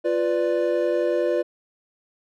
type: chord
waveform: triangle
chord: B diminished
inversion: second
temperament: equal with one note detuned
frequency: 349.2 / 496.5 / 587.3 Hz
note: F4 / B4 / D5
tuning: 0 / +9 / 0 cents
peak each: -22 dBFS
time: 0.04-1.43 s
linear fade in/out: 20 ms
effects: none